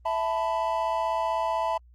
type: chord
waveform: triangle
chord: E suspended fourth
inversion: none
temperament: equal with one note detuned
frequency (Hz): 659.3 / 880 / 995.8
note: E5 / A5 / B5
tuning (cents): 0 / 0 / +14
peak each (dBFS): -27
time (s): 0.05-1.78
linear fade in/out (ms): 10
effects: added 60 Hz sine -51 dBFS peak until 1.94 s + Opus 32 kbps